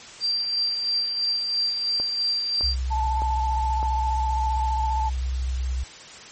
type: tone with tremolo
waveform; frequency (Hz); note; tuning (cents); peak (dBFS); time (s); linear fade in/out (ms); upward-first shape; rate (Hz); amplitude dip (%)
sine; 4713; D8; +5; -20; 0.2-2.76; 50; sine; 3; 40
type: click train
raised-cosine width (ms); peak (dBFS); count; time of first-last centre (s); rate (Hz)
1; -20; 4; 2-3.829; 1.64
type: tone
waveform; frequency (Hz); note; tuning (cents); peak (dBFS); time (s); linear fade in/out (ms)
sine; 63.9; C2; -40; -23; 2.63-5.84; 10
type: tone with vibrato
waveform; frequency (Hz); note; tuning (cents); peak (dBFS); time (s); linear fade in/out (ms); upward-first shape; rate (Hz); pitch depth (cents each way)
sine; 876; A5; -8; -23; 2.9-5.1; 20; square; 15; 23
effects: white hiss -42 dBFS RMS until 6.31 s + MP3 32 kbps